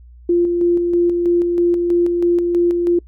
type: tone with tremolo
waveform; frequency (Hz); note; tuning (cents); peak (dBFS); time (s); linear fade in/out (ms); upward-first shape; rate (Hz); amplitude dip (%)
sine; 347.1; F4; -11; -11; 0.29-2.99; 5; square; 3.1; 35
effects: noise-tail reverb RT60 0.1 s tail -26 dB re dry + added 60 Hz sine -39 dBFS peak until 3.07 s